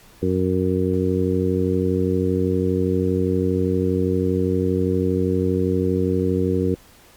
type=harmonic tone; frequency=92.5 Hz; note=F#2; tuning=in tune; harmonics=1 / 2 / 3 / 4 / 5; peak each=-24 / -24 / -24 / -24 / -24 dBFS; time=0.22-6.75 s; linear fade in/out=10 ms; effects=pink hiss -50 dBFS RMS until 7.16 s + Opus 48 kbps